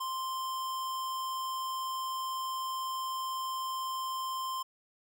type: tone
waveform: square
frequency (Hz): 1046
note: C6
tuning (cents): -1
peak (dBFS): -34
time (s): 0-4.63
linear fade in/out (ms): 10
effects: none